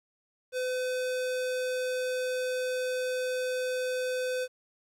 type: tone with low-pass filter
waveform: square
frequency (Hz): 507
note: B4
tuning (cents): +45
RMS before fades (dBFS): -31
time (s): 0.52-4.48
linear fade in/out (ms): 50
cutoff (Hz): 11000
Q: 0.72
effects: 11-bit